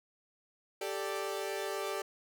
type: chord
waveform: sawtooth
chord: G suspended second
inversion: none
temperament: equal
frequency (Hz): 392 / 440 / 587.3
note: G4 / A4 / D5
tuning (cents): 0 / 0 / 0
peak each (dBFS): -34 / -36 / -36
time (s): 0.81-2.02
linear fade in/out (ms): 5
effects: none